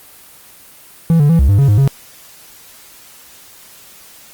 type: tone with pitch steps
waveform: triangle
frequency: 165.5 / 145.4 / 166.1 / 67.5 / 99.8 / 139 / 103.4 / 137.1 Hz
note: E3 / D3 / E3 / C#2 / G2 / C#3 / G#2 / C#3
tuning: +7 / -17 / +13 / -45 / +32 / +5 / -7 / -19 cents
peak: -5 dBFS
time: 1.1-1.876 s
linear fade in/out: 0 ms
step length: 97 ms
effects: white hiss -41 dBFS RMS until 4.33 s + Opus 24 kbps